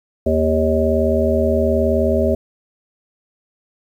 harmonic tone, 79 Hz, D#2, 27 cents sharp, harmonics 1 / 3 / 5 / 7 / 8, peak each -20 / -20 / -20 / -20 / -20 dBFS, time 0.26-2.35 s, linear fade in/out 5 ms, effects 8-bit

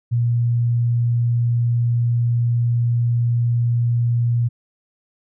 sine tone, 118.9 Hz, A#2, 35 cents sharp, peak -15 dBFS, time 0.11-4.49 s, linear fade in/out 20 ms, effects none

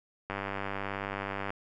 click train, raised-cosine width 0.5 ms, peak -19 dBFS, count 120, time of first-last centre 0.3-1.504 s, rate 98.8 Hz, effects none

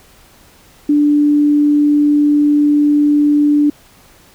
sine tone, 293.7 Hz, D4, in tune, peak -8 dBFS, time 0.89-3.7 s, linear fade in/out 5 ms, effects pink hiss -46 dBFS RMS until 4.34 s

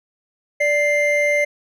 triangle tone pair together, 586.7 / 2093 Hz, D5 / C7, -2 / 0 cents, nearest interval octave + minor seventh, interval 2202 cents, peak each -16 dBFS, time 0.6-1.45 s, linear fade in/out 10 ms, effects none

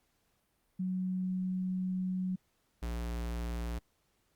sine / square tone pair in turn, 185 / 58.52 Hz, F#3 / A#1, 0 / +7 cents, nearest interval octave + minor sixth, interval 1993 cents, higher first, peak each -31 / -35 dBFS, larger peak first, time 0.79-2.36 / 2.82-3.79 s, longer first, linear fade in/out 10 ms, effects pink hiss -75 dBFS RMS until 4.35 s + Opus 48 kbps

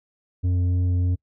sine tone with tanh clipping, 89.7 Hz, F2, 47 cents sharp, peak -20 dBFS, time 0.43-1.16 s, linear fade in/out 20 ms, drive 7 dB, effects noise-tail reverb RT60 0.1 s tail -24 dB re dry

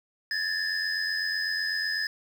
sine tone cluster, 1703 / 1791 / 5050 Hz, G#6 / A6 / D#8, +43 / +30 / +25 cents, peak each -30 dBFS, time 0.31-2.07 s, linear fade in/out 2 ms, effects tanh soft clip ceiling -20 dBFS + 8-bit

